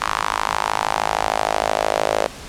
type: tone with high-pass filter sweep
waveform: sawtooth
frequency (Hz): 53.1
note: G#1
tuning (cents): +39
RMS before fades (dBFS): -21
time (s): 0.01-2.27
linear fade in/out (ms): 10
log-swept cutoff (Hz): 1100 to 570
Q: 3.2
effects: pink hiss -36 dBFS RMS until 2.48 s + low-pass 9000 Hz 12 dB/octave